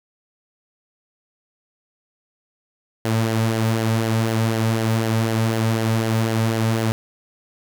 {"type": "tone with flanger", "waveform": "sawtooth", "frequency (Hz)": 112.3, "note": "A2", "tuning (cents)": 36, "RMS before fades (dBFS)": -20, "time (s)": [3.05, 6.92], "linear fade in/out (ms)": 0, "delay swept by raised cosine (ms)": [0.8, 2.9], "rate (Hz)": 4, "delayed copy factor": -0.5, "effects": []}